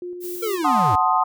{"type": "tone with tremolo", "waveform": "sine", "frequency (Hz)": 355.5, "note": "F4", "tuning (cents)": 31, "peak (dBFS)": -28, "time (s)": [0.02, 0.63], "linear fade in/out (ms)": 2, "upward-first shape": "square", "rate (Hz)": 4.5, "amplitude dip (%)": 30}
{"type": "noise", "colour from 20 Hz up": "violet", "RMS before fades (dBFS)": -34, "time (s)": [0.2, 0.59], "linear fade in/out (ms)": 50}
{"type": "linear sweep", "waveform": "square", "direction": "down", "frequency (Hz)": [466.2, 82.41], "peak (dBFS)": -23, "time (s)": [0.42, 0.96], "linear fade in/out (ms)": 10}
{"type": "chord", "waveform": "sine", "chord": "F# diminished seventh", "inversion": "none", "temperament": "equal", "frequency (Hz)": [740, 880, 1046.5, 1244.5], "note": ["F#5", "A5", "C6", "Eb6"], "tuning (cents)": [0, 0, 0, 0], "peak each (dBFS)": -21, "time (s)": [0.64, 1.24], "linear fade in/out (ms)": 10}
{"effects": []}